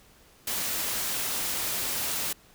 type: noise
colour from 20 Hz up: white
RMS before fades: -30 dBFS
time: 0.47-2.33 s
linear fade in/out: 5 ms
effects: pink hiss -57 dBFS RMS until 2.54 s